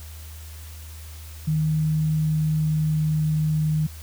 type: tone with pitch glide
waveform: sine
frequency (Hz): 155.56 to 154.57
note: D#3 to D#3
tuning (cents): 0 to -11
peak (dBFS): -19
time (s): 1.47-3.87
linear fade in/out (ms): 10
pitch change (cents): -11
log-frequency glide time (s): 2.03-3.32
effects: added 78 Hz sine -37 dBFS peak until 4.02 s + white hiss -46 dBFS RMS until 4.02 s